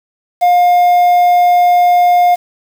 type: tone with quantisation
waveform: triangle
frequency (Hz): 710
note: F5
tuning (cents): +28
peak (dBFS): -4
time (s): 0.41-2.36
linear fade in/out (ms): 20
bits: 5
effects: none